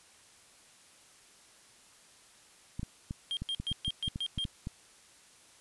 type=clicks; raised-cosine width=5 ms; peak=-24 dBFS; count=12; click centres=2.795 / 2.831 / 3.109 / 3.42 / 3.6 / 3.716 / 3.88 / 4.079 / 4.159 / 4.378 / 4.452 / 4.671 s
type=tone bursts; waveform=triangle; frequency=3206 Hz; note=G7; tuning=38 cents sharp; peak=-30 dBFS; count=7; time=3.31-4.443 s; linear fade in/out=0 ms; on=59 ms; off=120 ms
effects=white hiss -59 dBFS RMS until 5.6 s + resampled to 24000 Hz